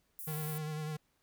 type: high-pass noise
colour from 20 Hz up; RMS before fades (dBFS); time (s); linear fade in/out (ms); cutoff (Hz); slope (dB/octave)
pink; -44; 0.19-0.58; 0; 11000; 24
type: tone with vibrato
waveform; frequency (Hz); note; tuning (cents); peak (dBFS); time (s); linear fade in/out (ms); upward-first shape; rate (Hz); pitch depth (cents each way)
square; 153.8; D#3; -20; -37; 0.27-0.97; 10; sine; 10; 33
effects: pink hiss -75 dBFS RMS until 1.22 s